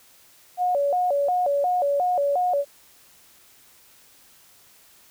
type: tone with vibrato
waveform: sine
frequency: 640 Hz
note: D#5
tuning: 49 cents sharp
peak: -19 dBFS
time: 0.57-2.65 s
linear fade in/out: 50 ms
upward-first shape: square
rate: 2.8 Hz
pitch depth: 210 cents each way
effects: white hiss -54 dBFS RMS until 5.1 s